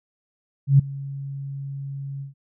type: tone with ADSR envelope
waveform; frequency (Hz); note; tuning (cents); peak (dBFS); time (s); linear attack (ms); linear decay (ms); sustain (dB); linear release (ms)
sine; 138.4; C#3; -2; -8; 0.67-2.34; 120; 9; -21; 130
effects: none